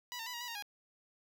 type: tone with pitch steps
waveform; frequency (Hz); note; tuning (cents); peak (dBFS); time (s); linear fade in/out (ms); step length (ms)
10% pulse; 980 / 910 / 989 / 948 / 978 / 928 / 822; B5 / A#5 / B5 / A#5 / B5 / A#5 / G#5; -14 / -42 / +2 / +29 / -17 / -8 / -18; -32; 0.12-0.624; 0; 72
effects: none